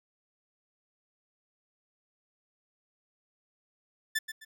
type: tone with echo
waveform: sawtooth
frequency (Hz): 1760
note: A6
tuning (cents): 0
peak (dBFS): -23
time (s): 4.15-4.19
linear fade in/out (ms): 10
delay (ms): 130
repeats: 2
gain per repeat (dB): -10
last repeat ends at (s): 4.45
effects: none